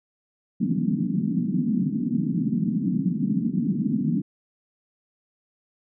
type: band-pass noise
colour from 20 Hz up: pink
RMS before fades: -24 dBFS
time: 0.6-4.22 s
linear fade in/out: 10 ms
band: 160 to 270 Hz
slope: 48 dB/octave
effects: none